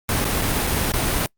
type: noise with dropouts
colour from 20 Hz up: pink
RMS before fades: -21 dBFS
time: 0.09-1.26 s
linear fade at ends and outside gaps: 0 ms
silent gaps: 0.244-0.252 / 0.416-0.42 / 0.668-0.672 / 0.919-0.938 s
effects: noise-tail reverb RT60 0.1 s tail -24 dB re dry + Opus 32 kbps